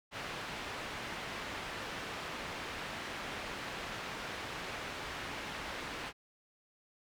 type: low-pass noise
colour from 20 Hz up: white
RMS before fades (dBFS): -42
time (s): 0.11-6.13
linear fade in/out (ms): 50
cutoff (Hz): 2400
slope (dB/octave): 12
effects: none